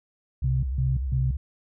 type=tone with vibrato; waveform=sine; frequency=65.41 Hz; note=C2; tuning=in tune; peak=-25 dBFS; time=0.42-1.37 s; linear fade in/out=5 ms; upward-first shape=square; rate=10 Hz; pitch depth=87 cents each way
type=tone bursts; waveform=sine; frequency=130 Hz; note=C3; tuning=11 cents flat; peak=-22 dBFS; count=3; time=0.44-1.31 s; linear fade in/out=5 ms; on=190 ms; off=150 ms
effects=none